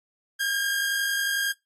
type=tone pair together; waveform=sawtooth; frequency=1610.2 / 1661.2 Hz; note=G6 / G#6; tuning=+46 / 0 cents; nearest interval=minor second; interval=54 cents; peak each=-21 / -30 dBFS; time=0.39-1.53 s; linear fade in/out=20 ms; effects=noise-tail reverb RT60 0.2 s tail -24 dB re dry + AAC 48 kbps